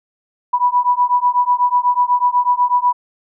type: beating tone pair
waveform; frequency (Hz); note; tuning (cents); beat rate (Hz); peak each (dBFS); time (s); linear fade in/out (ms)
sine; 979 / 987.1; B5 / B5; -15 / -1; 8.1; -15; 0.53-2.93; 10
effects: none